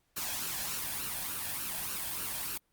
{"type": "noise with flanger", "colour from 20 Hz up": "white", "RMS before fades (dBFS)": -36, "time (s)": [0.16, 2.58], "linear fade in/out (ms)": 10, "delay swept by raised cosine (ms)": [0.7, 1.23], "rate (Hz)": 3.4, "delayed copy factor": 0.55, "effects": ["pink hiss -75 dBFS RMS until 2.72 s", "Opus 48 kbps"]}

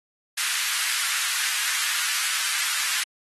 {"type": "high-pass noise", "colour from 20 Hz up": "pink", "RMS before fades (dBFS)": -26, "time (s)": [0.37, 3.04], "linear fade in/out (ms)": 10, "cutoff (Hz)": 1400, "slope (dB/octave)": 24, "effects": ["AAC 32 kbps"]}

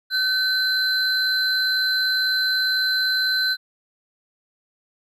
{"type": "tone pair together", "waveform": "triangle", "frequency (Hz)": [1525, 4071], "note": ["G6", "C8"], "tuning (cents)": [-48, -48], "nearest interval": "octave + perfect fourth", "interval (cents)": 1700, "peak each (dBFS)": -20, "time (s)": [0.1, 3.57], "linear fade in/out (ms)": 50, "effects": []}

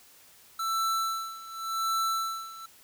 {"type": "tone with tremolo", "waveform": "square", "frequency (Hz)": 1330, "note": "E6", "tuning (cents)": 15, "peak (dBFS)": -26, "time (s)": [0.59, 2.66], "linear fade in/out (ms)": 5, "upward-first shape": "sine", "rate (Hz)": 0.89, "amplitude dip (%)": 85, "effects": ["white hiss -56 dBFS RMS until 2.83 s"]}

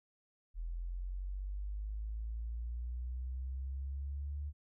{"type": "linear sweep", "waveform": "sine", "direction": "up", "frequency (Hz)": [41, 73.42], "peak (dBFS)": -37, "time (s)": [0.54, 4.53], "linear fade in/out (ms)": 50, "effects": []}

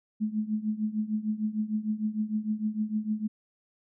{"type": "tone with tremolo", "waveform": "sine", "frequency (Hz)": 214.6, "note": "A3", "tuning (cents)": -43, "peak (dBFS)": -23, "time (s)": [0.2, 3.28], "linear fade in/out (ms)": 20, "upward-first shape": "triangle", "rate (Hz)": 6.6, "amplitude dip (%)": 90, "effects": []}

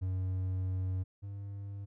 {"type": "tone pair in turn", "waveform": "triangle", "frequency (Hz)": [93.2, 99.77], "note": ["F#2", "G2"], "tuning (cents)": [13, 31], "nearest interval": "minor second", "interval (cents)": 118, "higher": "second", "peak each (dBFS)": [-29, -37], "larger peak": "first", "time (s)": [[0.01, 1.04], [1.22, 1.86]], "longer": "first", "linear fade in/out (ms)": 20, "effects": []}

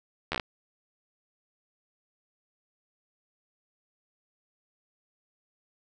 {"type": "slowing click train", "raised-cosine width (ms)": 0.3, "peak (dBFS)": -13, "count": 6, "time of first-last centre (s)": [0.32, 0.398], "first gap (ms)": 12, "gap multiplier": 1.13, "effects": []}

